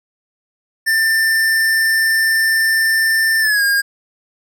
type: tone with pitch glide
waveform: square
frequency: 1788 to 1620.8 Hz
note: A6 to G#6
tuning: +27 to -43 cents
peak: -13 dBFS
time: 0.86-3.82 s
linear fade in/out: 20 ms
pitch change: -170 cents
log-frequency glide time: 3.4-3.63 s
effects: none